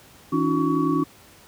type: tone cluster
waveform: sine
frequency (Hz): 161.7 / 281.7 / 312.7 / 359.7 / 1126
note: E3 / C#4 / D#4 / F#4 / C#6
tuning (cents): -33 / +28 / +9 / -49 / +27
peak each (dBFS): -28 / -22 / -25 / -27 / -27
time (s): 0.32-1.04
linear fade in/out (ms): 10
effects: pink hiss -50 dBFS RMS until 1.47 s + high-pass 60 Hz 12 dB/octave